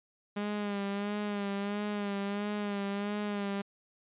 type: tone with vibrato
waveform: sawtooth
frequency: 203.5 Hz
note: G#3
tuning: 35 cents flat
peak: -28 dBFS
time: 0.36-3.62 s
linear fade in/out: 10 ms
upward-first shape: sine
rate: 1.5 Hz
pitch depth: 41 cents each way
effects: resampled to 8000 Hz